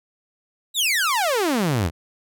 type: exponential sweep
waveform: sawtooth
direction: down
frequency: 3986 to 73.5 Hz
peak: -15 dBFS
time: 0.74-1.91 s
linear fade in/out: 50 ms
effects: none